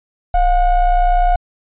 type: ring-modulated tone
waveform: triangle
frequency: 371 Hz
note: F#4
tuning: 5 cents sharp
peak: -5 dBFS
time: 0.34-1.36 s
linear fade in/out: 5 ms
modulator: 341 Hz
effects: resampled to 8000 Hz